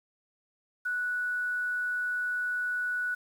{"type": "tone with quantisation", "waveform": "sine", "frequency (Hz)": 1475, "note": "F#6", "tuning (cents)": -6, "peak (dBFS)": -28, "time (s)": [0.85, 3.15], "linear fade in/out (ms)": 10, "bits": 9, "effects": []}